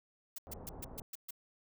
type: noise bursts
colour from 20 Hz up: blue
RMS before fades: -43 dBFS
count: 7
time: 0.36-1.308 s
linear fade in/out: 5 ms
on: 24 ms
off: 130 ms
type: low-pass noise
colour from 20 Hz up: pink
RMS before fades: -49 dBFS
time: 0.47-1.02 s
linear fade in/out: 0 ms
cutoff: 960 Hz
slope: 24 dB/octave
effects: none